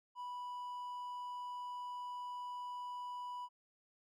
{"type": "tone", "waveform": "triangle", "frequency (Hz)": 985, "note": "B5", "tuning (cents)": -5, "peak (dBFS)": -40, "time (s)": [0.15, 3.49], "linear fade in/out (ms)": 50, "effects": []}